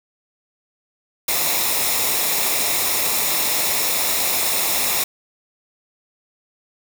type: noise with comb filter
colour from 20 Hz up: white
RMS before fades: -20 dBFS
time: 1.28-5.04 s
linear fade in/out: 5 ms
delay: 0.65 ms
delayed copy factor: -0.55
effects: none